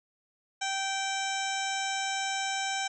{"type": "harmonic tone", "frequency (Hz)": 778, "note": "G5", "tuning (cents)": -13, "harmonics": [1, 2, 3, 4, 5, 7, 8, 9, 10], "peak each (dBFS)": [-33, -36, -38, -39, -40, -41, -42, -43, -43], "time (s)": [0.61, 2.88], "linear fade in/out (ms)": 10, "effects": []}